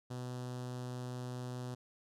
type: tone with notch filter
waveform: sawtooth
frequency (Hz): 124.8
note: B2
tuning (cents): +19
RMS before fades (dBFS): -42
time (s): 0.1-1.75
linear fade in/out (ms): 10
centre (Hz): 2200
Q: 1.2
effects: low-pass 10000 Hz 12 dB/octave